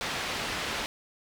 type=low-pass noise; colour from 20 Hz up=white; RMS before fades=-33 dBFS; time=0.01-0.86 s; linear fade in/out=0 ms; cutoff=3400 Hz; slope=12 dB/octave; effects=none